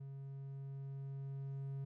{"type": "tone with level ramp", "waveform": "triangle", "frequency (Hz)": 137, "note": "C#3", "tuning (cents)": -20, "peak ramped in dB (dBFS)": [-44, -38], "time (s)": [0, 1.85], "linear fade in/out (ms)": 10, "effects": []}